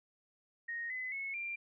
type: tone with pitch steps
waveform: sine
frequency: 1864.7 / 2022 / 2192 / 2377 Hz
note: A#6 / B6 / C#7 / D7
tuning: 0 / +40 / -20 / +20 cents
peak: -37 dBFS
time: 0.68-1.56 s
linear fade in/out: 10 ms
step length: 220 ms
effects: none